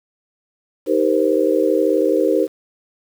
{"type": "chord", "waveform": "sine", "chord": "C minor seventh", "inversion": "first", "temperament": "just", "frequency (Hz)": [314, 392.4, 470.9, 523.3], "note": ["Eb4", "G4", "Bb4", "C5"], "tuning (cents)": [16, 2, 18, 0], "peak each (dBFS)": -19, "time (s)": [0.86, 2.48], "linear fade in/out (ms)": 50, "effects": ["7-bit"]}